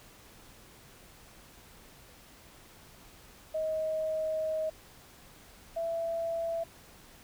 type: tone pair in turn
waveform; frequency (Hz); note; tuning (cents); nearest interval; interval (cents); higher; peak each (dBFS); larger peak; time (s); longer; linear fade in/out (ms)
sine; 630 / 665.9; D#5 / E5; +21 / +17; minor second; 96; second; -29 / -30; first; 3.54-4.7 / 5.76-6.64; first; 10
effects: pink hiss -55 dBFS RMS until 7.23 s